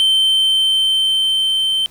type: tone with level ramp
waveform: triangle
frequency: 3103 Hz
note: G7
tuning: 18 cents flat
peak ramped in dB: -9 to -13 dBFS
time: 0-1.86 s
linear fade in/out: 0 ms
effects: pink hiss -47 dBFS RMS until 1.9 s